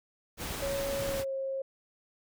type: noise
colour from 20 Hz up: pink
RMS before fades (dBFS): -37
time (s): 0.37-1.25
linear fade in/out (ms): 50
type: tone with pitch glide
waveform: sine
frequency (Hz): 554.4 to 537.4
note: C#5 to C5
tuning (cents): 0 to +46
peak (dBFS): -31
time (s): 0.62-1.62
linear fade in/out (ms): 5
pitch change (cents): -54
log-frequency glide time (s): 1.03-1.32
effects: none